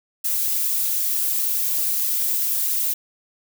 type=noise with flanger; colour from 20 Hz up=violet; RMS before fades=-22 dBFS; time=0.24-2.94 s; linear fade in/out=10 ms; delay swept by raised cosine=1.3 to 6.3 ms; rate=2.2 Hz; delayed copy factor=-0.75; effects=none